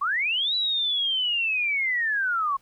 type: linear two-way sweep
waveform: sine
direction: up then down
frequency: 1069 to 3966 to 1069 Hz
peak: -22 dBFS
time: 0.01-2.57 s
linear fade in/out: 10 ms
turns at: 0.55 s
effects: pink hiss -63 dBFS RMS until 2.61 s